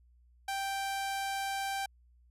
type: tone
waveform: sawtooth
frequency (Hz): 784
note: G5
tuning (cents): 0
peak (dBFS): -29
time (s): 0.48-1.86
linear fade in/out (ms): 5
effects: added 60 Hz sine -60 dBFS peak until 2.3 s + resampled to 32000 Hz